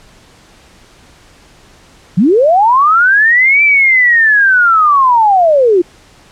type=linear two-way sweep; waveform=sine; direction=up then down; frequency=155.56 to 2349 to 332.9 Hz; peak=-5 dBFS; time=2.17-5.82 s; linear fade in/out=10 ms; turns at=3.63 s; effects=pink hiss -43 dBFS RMS until 6.31 s + low-pass 8000 Hz 12 dB/octave